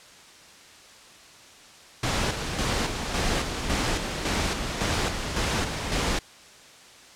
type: noise with tremolo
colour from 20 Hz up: pink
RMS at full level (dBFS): -25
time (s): 2.03-6.19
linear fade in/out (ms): 5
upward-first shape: square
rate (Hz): 1.8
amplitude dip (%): 45
effects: white hiss -49 dBFS RMS until 7.15 s + low-pass 7000 Hz 12 dB/octave